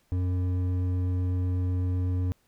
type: tone with hard clipping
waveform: sine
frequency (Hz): 90.8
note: F#2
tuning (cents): -32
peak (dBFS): -26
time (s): 0.12-2.32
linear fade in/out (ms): 0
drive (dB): 8
effects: pink hiss -68 dBFS RMS until 2.47 s